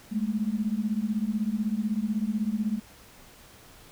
sine beating tone pair, 205.7 / 221.7 Hz, G#3 / A3, -16 / +13 cents, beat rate 16 Hz, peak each -28 dBFS, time 0.11-2.8 s, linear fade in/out 20 ms, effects pink hiss -52 dBFS RMS until 3.91 s

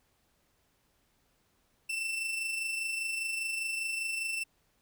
40% pulse tone with amplitude modulation, 2676 Hz, E7, 25 cents sharp, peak -29 dBFS, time 1.89-4.44 s, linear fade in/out 10 ms, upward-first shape sine, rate 25 Hz, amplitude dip 40%, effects pink hiss -72 dBFS RMS until 4.81 s

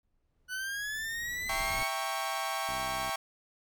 brown noise with exponential growth, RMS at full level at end -38 dBFS, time 0.03-1.83 s, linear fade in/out 2 ms, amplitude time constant 390 ms
40% pulse linear sweep, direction up, 1480 to 2247 Hz, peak -33 dBFS, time 0.48-1.9 s, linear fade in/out 50 ms
sawtooth chord, E diminished seventh, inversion none, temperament equal with one note detuned, 659.3 / 789 / 932.3 / 1108.7 Hz, E5 / G5 / Bb5 / Db6, 0 / +11 / 0 / 0 cents, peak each -35 / -32 / -38 / -32 dBFS, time 1.49-3.16 s, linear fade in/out 5 ms
click train, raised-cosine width 3 ms, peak -35 dBFS, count 27, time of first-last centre 2.69-3.093 s, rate 64.5 Hz
effects none

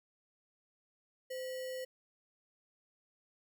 sine tone with sample-and-hold, 515 Hz, C5, 28 cents flat, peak -38 dBFS, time 1.3-1.85 s, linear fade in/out 10 ms, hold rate 2450 Hz, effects none

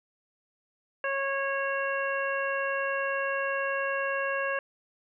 harmonic tone, 549 Hz, C#5, 17 cents flat, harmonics 1 / 2 / 3 / 4 / 5, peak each -31 / -34 / -31 / -43 / -37 dBFS, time 1.04-4.59 s, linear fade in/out 2 ms, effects none

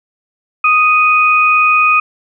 sine tone pair together, 1244.5 / 2489 Hz, D#6 / D#7, 0 / 0 cents, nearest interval octave, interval 1200 cents, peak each -10 dBFS, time 0.64-2 s, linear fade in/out 5 ms, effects none

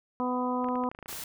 harmonic tone, 250 Hz, B3, 21 cents sharp, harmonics 1 / 2 / 3 / 4 / 5, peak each -30 / -34 / -36 / -32 / -40 dBFS, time 0.2-0.89 s, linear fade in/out 0 ms
clicks, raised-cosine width 0.5 ms, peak -28 dBFS, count 11, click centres 0.644 / 0.687 / 0.756 / 0.838 / 0.915 / 0.949 / 0.989 / 1.027 / 1.059 / 1.093 / 1.128 s
white noise, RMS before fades -39 dBFS, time 1.08-1.24 s, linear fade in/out 2 ms
effects none

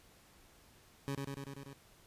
20% pulse tone with echo, 138.59 Hz, C#3, in tune, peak -31 dBFS, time 1.08-1.15 s, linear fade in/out 0 ms, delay 97 ms, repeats 6, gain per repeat -2 dB, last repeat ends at 1.732 s, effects pink hiss -63 dBFS RMS until 2.06 s + resampled to 32000 Hz

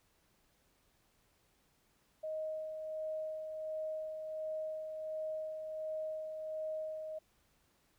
sine tone with tremolo, 626 Hz, D#5, 10 cents sharp, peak -36 dBFS, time 2.23-7.19 s, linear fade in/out 10 ms, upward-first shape sine, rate 1.4 Hz, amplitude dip 40%, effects pink hiss -73 dBFS RMS until 7.98 s

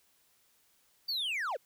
triangle linear sweep, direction down, 4699 to 415.3 Hz, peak -30 dBFS, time 1.08-1.57 s, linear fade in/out 10 ms, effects white hiss -69 dBFS RMS until 1.65 s

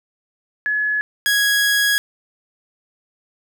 sine / sawtooth tone pair in turn, 1700 / 1660.2 Hz, G#6 / G#6, +40 / -1 cents, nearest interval unison, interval 41 cents, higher first, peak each -17 / -11 dBFS, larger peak second, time 0.66-1.01 / 1.26-1.98 s, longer second, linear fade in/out 0 ms, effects none

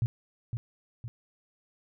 sine tone with echo, 116.54 Hz, A#2, in tune, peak -23 dBFS, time 0.02-0.06 s, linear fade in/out 0 ms, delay 510 ms, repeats 2, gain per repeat -6 dB, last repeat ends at 1.08 s, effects none

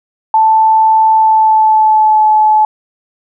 sine tone with pitch glide, 880 to 859.9 Hz, A5 to A5, 0 to -40 cents, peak -5 dBFS, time 0.34-2.65 s, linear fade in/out 2 ms, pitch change -40 cents, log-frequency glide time 1.13-2.27 s, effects none

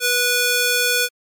square tone with high-pass filter, 490 Hz, B4, 14 cents flat, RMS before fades -18 dBFS, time 0-1.09 s, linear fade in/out 50 ms, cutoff 1300 Hz, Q 0.51, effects MP3 96 kbps

